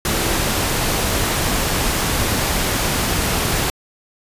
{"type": "tone in noise", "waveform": "sine", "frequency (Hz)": 334.3, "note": "E4", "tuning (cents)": 24, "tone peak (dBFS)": -27, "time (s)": [0.1, 0.43], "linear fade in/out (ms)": 2, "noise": "pink", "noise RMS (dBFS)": -19, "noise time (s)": [0.05, 3.7], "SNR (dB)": -11, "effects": ["resampled to 32000 Hz"]}